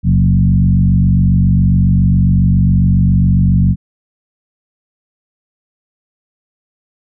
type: tone with frequency modulation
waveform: sine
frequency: 125.9 Hz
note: B2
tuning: 34 cents sharp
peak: -7 dBFS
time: 0.03-3.76 s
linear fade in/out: 50 ms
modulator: 47.3 Hz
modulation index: 1.5
effects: none